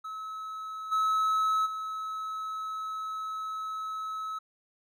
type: tone with level steps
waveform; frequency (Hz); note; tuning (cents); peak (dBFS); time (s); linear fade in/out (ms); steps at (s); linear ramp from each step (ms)
triangle; 1292; E6; -35; -34 / -22 / -31; 0.04-4.39; 10; 0.91 / 1.65; 20
effects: none